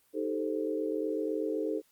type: chord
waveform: sine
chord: A half-diminished seventh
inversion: second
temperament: equal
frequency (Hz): 311.1 / 392 / 440 / 523.3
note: Eb4 / G4 / A4 / C5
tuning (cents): 0 / 0 / 0 / 0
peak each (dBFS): -34 / -37 / -33 / -38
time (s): 0.13-1.82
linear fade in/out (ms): 50
effects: white hiss -68 dBFS RMS until 1.91 s + Opus 32 kbps